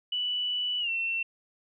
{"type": "tone with pitch glide", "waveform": "sine", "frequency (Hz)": [2964, 2702], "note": ["F#7", "E7"], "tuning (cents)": [2, 42], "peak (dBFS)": -27, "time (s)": [0.12, 1.23], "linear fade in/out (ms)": 5, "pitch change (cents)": -160, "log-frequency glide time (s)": [0.8, 0.9], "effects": []}